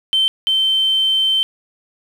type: tone pair in turn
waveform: sine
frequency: 3100 / 3100 Hz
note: G7 / G7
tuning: -20 / -20 cents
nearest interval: unison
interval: 0 cents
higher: neither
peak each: -11 / -12 dBFS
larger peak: first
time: 0.13-0.28 / 0.47-1.43 s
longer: second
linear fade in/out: 0 ms
effects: tanh soft clip ceiling -8 dBFS + 7-bit